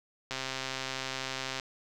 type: click train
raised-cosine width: 0.2 ms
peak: -17 dBFS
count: 171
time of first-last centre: 0.31-1.598 s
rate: 132 Hz
effects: none